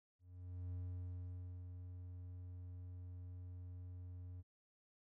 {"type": "tone with ADSR envelope", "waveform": "triangle", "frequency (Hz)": 89.8, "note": "F2", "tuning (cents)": 49, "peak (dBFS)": -40, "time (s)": [0.19, 4.43], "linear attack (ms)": 530, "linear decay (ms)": 920, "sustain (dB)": -6, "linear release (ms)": 33, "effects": []}